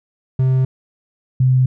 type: tone pair in turn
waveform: triangle / sine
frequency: 130.4 / 128.83 Hz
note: C3 / C3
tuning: -5 / -26 cents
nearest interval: unison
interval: 21 cents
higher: first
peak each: -10 dBFS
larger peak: neither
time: 0.39-0.65 / 1.4-1.66 s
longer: neither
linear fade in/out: 5 ms
effects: none